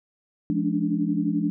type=tone cluster; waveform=sine; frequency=172.7 / 211 / 285.3 / 296.8 Hz; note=F3 / G#3 / C#4 / D4; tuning=-19 / +28 / +50 / +18 cents; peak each=-27 dBFS; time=0.5-1.5 s; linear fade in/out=0 ms; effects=none